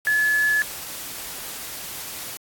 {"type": "tone in noise", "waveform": "sine", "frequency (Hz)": 1713, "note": "A6", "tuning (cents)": -47, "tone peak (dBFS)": -17, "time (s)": [0.07, 0.62], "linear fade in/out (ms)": 0, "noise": "white", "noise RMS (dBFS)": -34, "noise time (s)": [0.05, 2.37], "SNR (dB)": 14, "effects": ["AAC 64 kbps"]}